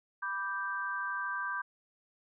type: chord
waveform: sine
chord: G major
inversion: first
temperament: equal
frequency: 987.8 / 1174.7 / 1568 Hz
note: B5 / D6 / G6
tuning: 0 / 0 / 0 cents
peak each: -40 / -38 / -35 dBFS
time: 0.22-1.62 s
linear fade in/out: 10 ms
effects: none